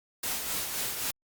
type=noise with tremolo; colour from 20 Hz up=white; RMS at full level=-31 dBFS; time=0.23-1.11 s; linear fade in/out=5 ms; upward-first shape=sine; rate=3.8 Hz; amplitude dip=40%; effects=Opus 48 kbps